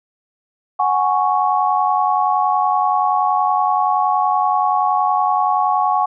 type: chord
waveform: sine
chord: F# suspended second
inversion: none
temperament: equal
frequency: 740 / 830.6 / 1108.7 Hz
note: F#5 / G#5 / C#6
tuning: 0 / 0 / 0 cents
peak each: -18 dBFS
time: 0.79-6.06 s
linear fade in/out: 10 ms
effects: none